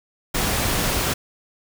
pink noise, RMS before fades -22 dBFS, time 0.34-1.14 s, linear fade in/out 10 ms, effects none

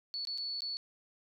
sine tone with dropouts, 4435 Hz, C#8, in tune, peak -35 dBFS, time 0.14-0.77 s, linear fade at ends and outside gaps 0 ms, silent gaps 0.251-0.272 / 0.376-0.382 / 0.606-0.62 s, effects none

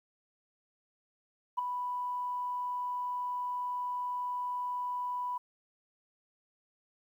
sine tone with ADSR envelope, 987.8 Hz, B5, in tune, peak -24 dBFS, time 1.57-5.38 s, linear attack 19 ms, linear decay 7 ms, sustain -8 dB, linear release 8 ms, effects tanh soft clip ceiling -23 dBFS + 11-bit

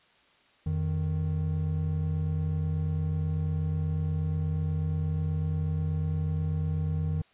triangle tone pair together, 87.31 / 155.57 Hz, F2 / D#3, 0 / 0 cents, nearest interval minor seventh, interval 1000 cents, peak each -27 dBFS, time 0.66-7.22 s, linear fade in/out 5 ms, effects white hiss -62 dBFS RMS until 7.33 s + resampled to 8000 Hz

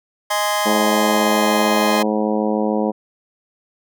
sawtooth chord, Ab major, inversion second, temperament just, 623 / 830.6 / 1038.3 Hz, Eb5 / Ab5 / C6, +2 / 0 / -14 cents, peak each -18 dBFS, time 0.3-2.03 s, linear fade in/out 10 ms
harmonic tone, 106.8 Hz, G#2, 49 cents sharp, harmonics 2 / 3 / 4 / 5 / 6 / 7 / 8 / 9, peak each -20 / -24 / -24 / -23 / -30 / -27 / -33 / -30 dBFS, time 0.65-2.92 s, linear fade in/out 20 ms
effects none

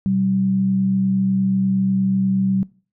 sine tone pair together, 123.47 / 191.81 Hz, B2 / G3, 0 / -37 cents, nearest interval minor sixth, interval 763 cents, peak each -27 / -16 dBFS, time 0.06-2.63 s, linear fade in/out 0 ms, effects noise-tail reverb RT60 0.4 s tail -22 dB re dry

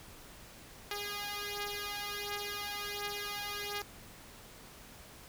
5% pulse beating tone pair, 409.3 / 410.7 Hz, G#4 / G#4, -25 / -19 cents, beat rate 1.4 Hz, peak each -28 / -30 dBFS, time 0.91-3.82 s, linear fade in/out 2 ms, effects pink hiss -53 dBFS RMS until 5.28 s

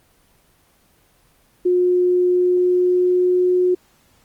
sine tone with pitch glide, 359.6 to 362.5 Hz, F#4 to F#4, -49 to -35 cents, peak -13 dBFS, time 1.65-3.75 s, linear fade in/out 10 ms, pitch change +14 cents, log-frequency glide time 2.34-3.54 s, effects pink hiss -57 dBFS RMS until 4.24 s + Opus 24 kbps

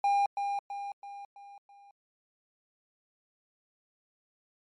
triangle tone with echo, 804 Hz, G5, 44 cents sharp, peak -21 dBFS, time 0.04-0.26 s, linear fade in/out 2 ms, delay 330 ms, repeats 5, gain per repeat -6 dB, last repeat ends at 1.91 s, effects MP3 48 kbps

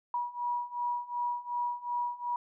sine beating tone pair, 965 / 967.7 Hz, B5 / B5, -40 / -36 cents, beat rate 2.7 Hz, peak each -35 / -33 dBFS, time 0.14-2.36 s, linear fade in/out 2 ms, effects none

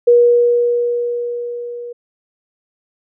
sine tone with level ramp, 479.6 Hz, A#4, 49 cents sharp, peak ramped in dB -5 to -26 dBFS, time 0.07-1.93 s, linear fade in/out 10 ms, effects none

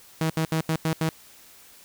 sawtooth tone bursts at uneven times, 160 Hz, D#3, 49 cents sharp, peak -18 dBFS, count 6, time 0.21-0.3 / 0.37-0.45 / 0.52-0.61 / 0.69-0.76 / 0.85-0.93 / 1.01-1.09 s, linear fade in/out 2 ms, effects white hiss -51 dBFS RMS until 1.84 s

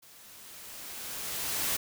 white noise with level ramp, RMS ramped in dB -55 to -29 dBFS, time 0.02-1.77 s, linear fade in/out 10 ms, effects none

